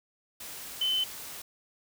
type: tone in noise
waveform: sine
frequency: 3048 Hz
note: G7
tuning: 49 cents flat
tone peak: -25 dBFS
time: 0.81-1.04 s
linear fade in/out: 5 ms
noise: white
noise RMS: -42 dBFS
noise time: 0.4-1.42 s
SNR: +14 dB
effects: none